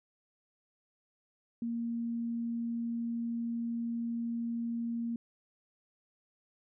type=tone; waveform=sine; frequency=233.2 Hz; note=A#3; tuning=1 cent sharp; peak=-32 dBFS; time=1.62-5.16 s; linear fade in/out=2 ms; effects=none